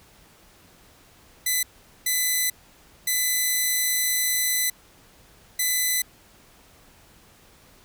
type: tone bursts at uneven times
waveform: 5% pulse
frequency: 2005 Hz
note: B6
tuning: 26 cents sharp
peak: -11 dBFS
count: 4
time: 1.46-1.63 / 2.06-2.5 / 3.07-4.7 / 5.59-6.02 s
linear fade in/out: 5 ms
effects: pink hiss -54 dBFS RMS until 7.84 s